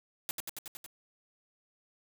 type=noise with echo; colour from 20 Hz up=white; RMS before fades=-35 dBFS; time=0.29-0.31 s; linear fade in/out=0 ms; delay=92 ms; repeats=6; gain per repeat=-2 dB; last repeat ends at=0.862 s; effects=none